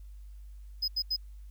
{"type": "tone bursts", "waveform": "triangle", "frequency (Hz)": 5040, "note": "D#8", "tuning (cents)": 21, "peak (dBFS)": -26, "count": 3, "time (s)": [0.82, 1.165], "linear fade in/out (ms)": 10, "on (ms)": 61, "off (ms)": 81, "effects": ["added 50 Hz sine -44 dBFS peak until 1.5 s", "white hiss -71 dBFS RMS until 1.5 s"]}